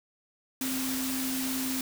sine tone in noise, 261.6 Hz, C4, in tune, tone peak -31 dBFS, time 0.61-1.81 s, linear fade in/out 2 ms, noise white, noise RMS -34 dBFS, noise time 0.61-1.81 s, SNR 0 dB, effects none

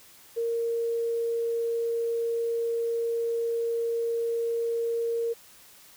sine tone, 463.8 Hz, A#4, 9 cents flat, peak -25 dBFS, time 0.36-5.34 s, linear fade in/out 20 ms, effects white hiss -53 dBFS RMS until 5.96 s

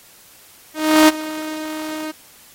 sawtooth tone with ADSR envelope, 310.8 Hz, D#4, 2 cents flat, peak -3 dBFS, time 0.74-2.12 s, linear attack 340 ms, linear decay 28 ms, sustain -18 dB, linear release 16 ms, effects white hiss -47 dBFS RMS until 2.54 s + AAC 48 kbps

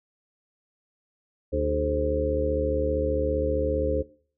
harmonic tone with a mistuned harmonic, 75.2 Hz, D2, 42 cents sharp, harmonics 1 / 2 / 3 / 4 / 5 / 6 / 7, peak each -28 / -38 / -39 / -31 / -39 / -29 / -27 dBFS, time 1.52-4.03 s, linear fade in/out 20 ms, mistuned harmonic 6, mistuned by -87 cents, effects noise-tail reverb RT60 0.5 s tail -21 dB re dry

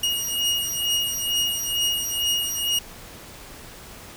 sawtooth beating tone pair, 2869 / 2871.2 Hz, F7 / F7, +46 / +47 cents, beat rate 2.2 Hz, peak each -22 / -22 dBFS, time 0.03-2.79 s, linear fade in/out 5 ms, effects pink hiss -42 dBFS RMS until 4.16 s

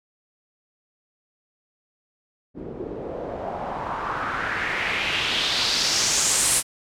white noise with low-pass filter sweep, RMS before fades -25 dBFS, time 2.54-6.63 s, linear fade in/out 50 ms, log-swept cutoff 320 to 9800 Hz, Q 2.8, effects none

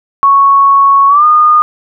sine tone with pitch glide, 1108 to 1222.3 Hz, C#6 to D#6, -1 to -31 cents, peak -3 dBFS, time 0.23-1.62 s, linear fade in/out 0 ms, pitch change +170 cents, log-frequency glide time 1.08-1.25 s, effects none

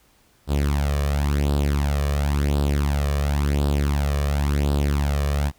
sawtooth tone with flanger, 71.7 Hz, D2, 41 cents flat, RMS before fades -21 dBFS, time 0.47-5.52 s, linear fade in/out 50 ms, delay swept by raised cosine 0.23 to 1.73 ms, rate 0.94 Hz, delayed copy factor +0.7, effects pink hiss -59 dBFS RMS until 5.58 s

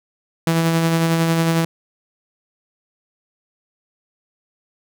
sawtooth tone with tremolo, 164.81 Hz, E3, in tune, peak -10 dBFS, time 0.47-1.65 s, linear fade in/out 2 ms, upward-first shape sine, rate 11 Hz, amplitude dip 30%, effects none

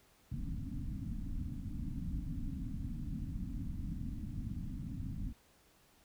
pink low-pass noise, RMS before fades -40 dBFS, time 0.31-5.33 s, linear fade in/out 10 ms, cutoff 290 Hz, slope 96 dB/octave, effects pink hiss -67 dBFS RMS until 6.04 s

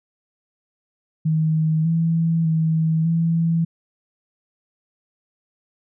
sine tone with pitch steps, 157.8 / 164.7 / 160.3 / 165.6 Hz, D#3 / E3 / E3 / E3, +25 / -1 / -48 / +8 cents, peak -16 dBFS, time 1.25-3.65 s, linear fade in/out 10 ms, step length 600 ms, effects none

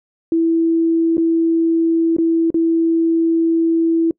sine tone with dropouts, 329.6 Hz, E4, in tune, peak -12 dBFS, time 0.32-4.11 s, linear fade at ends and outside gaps 2 ms, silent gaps 1.17-1.179 / 2.166-2.184 / 2.504-2.543 s, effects noise-tail reverb RT60 0.1 s tail -25 dB re dry

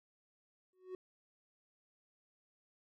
triangle tone with exponential growth, 370 Hz, F#4, in tune, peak -37 dBFS, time 0.73-0.95 s, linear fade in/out 2 ms, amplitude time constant 47 ms, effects none

